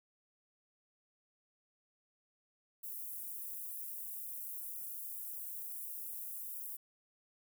white high-pass noise, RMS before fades -44 dBFS, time 2.83-6.77 s, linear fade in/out 10 ms, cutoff 11000 Hz, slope 24 dB/octave, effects none

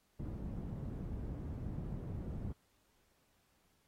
white low-pass noise, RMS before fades -42 dBFS, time 0.19-2.53 s, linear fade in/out 10 ms, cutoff 160 Hz, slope 12 dB/octave, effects pink hiss -75 dBFS RMS until 3.87 s + AAC 48 kbps

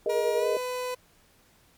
sine chord, Ab suspended second, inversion none, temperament equal, 415.3 / 466.2 / 622.3 Hz, Ab4 / Bb4 / Eb5, 0 / 0 / 0 cents, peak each -28 dBFS, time 0.06-0.57 s, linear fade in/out 2 ms
30% pulse tone with pitch glide, 476.2 to 501 Hz, A#4 to B4, +37 to +25 cents, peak -27 dBFS, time 0.09-0.95 s, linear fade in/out 10 ms, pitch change +88 cents, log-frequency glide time 0.37-0.47 s
effects pink hiss -61 dBFS RMS until 1.77 s + MP3 96 kbps

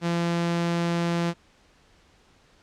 sawtooth tone, 170.6 Hz, F3, 40 cents flat, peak -19 dBFS, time 0.01-1.34 s, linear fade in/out 50 ms, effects pink hiss -59 dBFS RMS until 2.62 s + low-pass 6000 Hz 12 dB/octave

